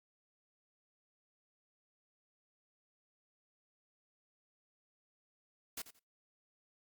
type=noise with echo; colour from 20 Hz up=white; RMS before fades=-42 dBFS; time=5.77-5.82 s; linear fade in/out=5 ms; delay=87 ms; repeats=2; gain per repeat=-13 dB; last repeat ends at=5.994 s; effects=noise-tail reverb RT60 0.3 s tail -25 dB re dry + Opus 48 kbps